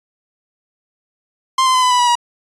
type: tone with pitch steps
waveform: 45% pulse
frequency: 1049 / 1033.4 / 1018 / 1002.8 / 987.8 / 973.1 / 958.6 Hz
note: C6 / C6 / C6 / B5 / B5 / B5 / A#5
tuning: +4 / -22 / -48 / +26 / 0 / -26 / +48 cents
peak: -11 dBFS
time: 1.58-2.154 s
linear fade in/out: 5 ms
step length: 82 ms
effects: resampled to 22050 Hz